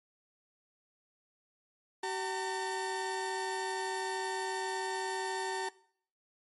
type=tone pair together; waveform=30% pulse; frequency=381.3 / 907 Hz; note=G4 / A#5; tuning=-48 / -48 cents; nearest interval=octave + minor third; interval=1500 cents; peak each=-34 / -33 dBFS; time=2.03-5.69 s; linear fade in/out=5 ms; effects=noise-tail reverb RT60 0.6 s tail -21 dB re dry + MP3 48 kbps